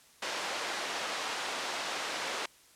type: band-pass noise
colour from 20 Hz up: pink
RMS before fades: -36 dBFS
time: 0.22-2.46 s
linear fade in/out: 5 ms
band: 580 to 5700 Hz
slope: 12 dB/octave
effects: white hiss -60 dBFS RMS until 2.75 s + low-pass 11000 Hz 12 dB/octave